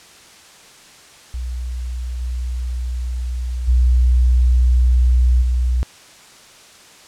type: tone with level steps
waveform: sine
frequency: 61.74 Hz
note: B1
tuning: in tune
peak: -22 / -20 / -10 / -14 dBFS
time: 1.34-5.83 s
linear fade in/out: 0 ms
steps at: 2.2 / 3.67 / 5.41 s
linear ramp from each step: 20 ms
effects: white hiss -44 dBFS RMS until 7.07 s + low-pass 8000 Hz 12 dB/octave